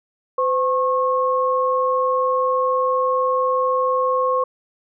sine tone pair together, 511.2 / 1087 Hz, C5 / C#6, -40 / -34 cents, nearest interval octave + minor second, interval 1306 cents, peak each -19 dBFS, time 0.38-4.44 s, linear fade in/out 5 ms, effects none

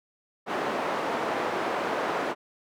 white band-pass noise, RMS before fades -29 dBFS, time 0.46-2.35 s, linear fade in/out 50 ms, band 290 to 1000 Hz, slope 12 dB/octave, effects none

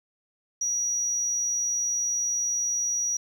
sine tone, 5790 Hz, F#8, 38 cents flat, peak -23 dBFS, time 0.61-3.17 s, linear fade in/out 5 ms, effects tanh soft clip ceiling -20 dBFS + 9-bit

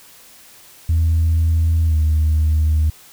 sine tone with pitch glide, 81.6 to 77.51 Hz, E2 to D#2, -17 to -6 cents, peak -11 dBFS, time 0.89-2.9 s, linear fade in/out 5 ms, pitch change -89 cents, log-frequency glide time 1.86-1.96 s, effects tanh soft clip ceiling -10 dBFS + white hiss -45 dBFS RMS until 3.12 s

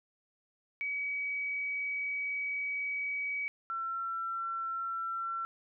sine tone pair in turn, 2271 / 1350.6 Hz, C#7 / E6, +41 / +42 cents, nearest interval major sixth, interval 899 cents, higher first, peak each -32 / -33 dBFS, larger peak first, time 0.81-3.48 / 3.7-5.45 s, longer first, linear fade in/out 0 ms, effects none

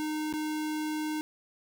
square tone with dropouts, 307.2 Hz, D#4, 22 cents flat, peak -31 dBFS, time 0-1.21 s, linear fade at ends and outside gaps 0 ms, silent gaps 0.327-0.337 s, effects none

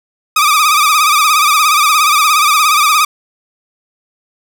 sawtooth tone with vibrato, 1210 Hz, D#6, 49 cents flat, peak -4 dBFS, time 0.36-3.05 s, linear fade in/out 5 ms, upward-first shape sine, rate 17 Hz, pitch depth 90 cents each way, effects none

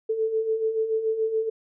sine beating tone pair, 436.9 / 443.9 Hz, A4 / A4, -12 / +15 cents, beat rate 7 Hz, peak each -30 / -23 dBFS, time 0.09-1.5 s, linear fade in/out 10 ms, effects none

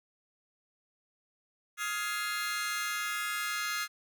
sawtooth chord, F minor seventh, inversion third, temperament just, 1257.2 / 1396.9 / 1676.3 / 2095 Hz, Eb6 / F6 / Ab6 / C7, +18 / 0 / +16 / +2 cents, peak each -34 dBFS, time 1.77-3.88 s, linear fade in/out 50 ms, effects none

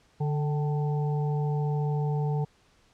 harmonic tone with a mistuned harmonic, 146.83 Hz, D3, in tune, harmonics 1 / 3 / 5 / 6, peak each -25 / -35 / -39 / -41 dBFS, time 0.2-2.45 s, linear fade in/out 10 ms, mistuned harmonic 5, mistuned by +75 cents, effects pink hiss -63 dBFS RMS until 2.93 s + low-pass 7000 Hz 12 dB/octave

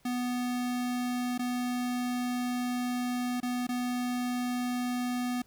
square tone with dropouts, 246.9 Hz, B3, in tune, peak -30 dBFS, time 0.05-5.42 s, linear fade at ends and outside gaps 5 ms, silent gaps 1.379-1.392 / 3.403-3.429 / 3.669-3.689 s, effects pink hiss -65 dBFS RMS until 5.46 s

